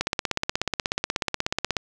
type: click train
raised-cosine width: 0.2 ms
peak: -6 dBFS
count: 30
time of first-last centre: 0.01-1.768 s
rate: 16.5 Hz
effects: none